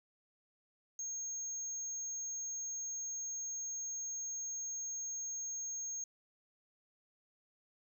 sine tone, 6480 Hz, G#8, 43 cents flat, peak -36 dBFS, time 0.99-6.04 s, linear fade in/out 2 ms, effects tanh soft clip ceiling -37 dBFS + 13-bit

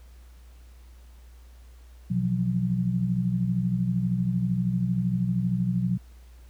sine tone cluster, 124.5 / 169.6 / 182.4 Hz, B2 / E3 / F#3, +14 / +50 / -24 cents, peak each -27 / -31 / -25 dBFS, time 2.1-5.98 s, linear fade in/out 10 ms, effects added 60 Hz sine -46 dBFS peak until 6.49 s + pink hiss -61 dBFS RMS until 6.49 s

